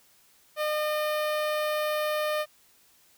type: tone with notch filter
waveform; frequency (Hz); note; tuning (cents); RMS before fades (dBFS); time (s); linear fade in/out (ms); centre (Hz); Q
sawtooth; 607; D#5; -43; -28; 0.56-2.46; 50; 7000; 0.98
effects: white hiss -61 dBFS RMS until 3.17 s